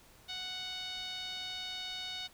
5% pulse tone with low-pass filter, 740 Hz, F#5, in tune, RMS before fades -41 dBFS, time 0.28-2.28 s, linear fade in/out 20 ms, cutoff 3800 Hz, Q 3.9, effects pink hiss -60 dBFS RMS until 2.33 s

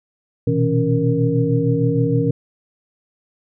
sine tone cluster, 120.9 / 127.4 / 162.4 / 278.5 / 466.9 Hz, B2 / C3 / E3 / C#4 / A#4, -36 / -46 / -26 / +8 / +3 cents, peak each -21 dBFS, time 0.47-2.31 s, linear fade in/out 5 ms, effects none

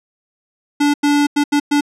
square tone bursts at uneven times, 290 Hz, D4, 22 cents flat, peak -12 dBFS, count 5, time 0.8-0.94 / 1.03-1.27 / 1.36-1.44 / 1.52-1.6 / 1.71-1.81 s, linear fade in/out 10 ms, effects low-pass 9000 Hz 12 dB/octave

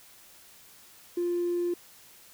triangle tone with tanh clipping, 349.2 Hz, F4, in tune, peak -25 dBFS, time 1.17-1.74 s, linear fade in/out 5 ms, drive 1 dB, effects white hiss -54 dBFS RMS until 2.33 s

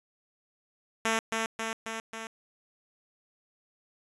5% pulse tone with echo, 224.1 Hz, A3, 32 cents sharp, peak -14 dBFS, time 1.05-1.19 s, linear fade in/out 2 ms, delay 270 ms, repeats 4, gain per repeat -3 dB, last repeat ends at 2.27 s, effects resampled to 24000 Hz

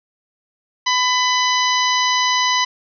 harmonic tone, 1000 Hz, B5, 21 cents sharp, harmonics 1 / 2 / 3 / 4 / 5 / 6, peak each -18 / -21 / -23 / -24 / -25 / -26 dBFS, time 0.86-2.65 s, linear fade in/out 10 ms, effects none

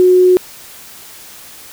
sine tone, 365.4 Hz, F#4, 22 cents flat, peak -5 dBFS, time 0-0.37 s, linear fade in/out 0 ms, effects white hiss -36 dBFS RMS until 1.72 s

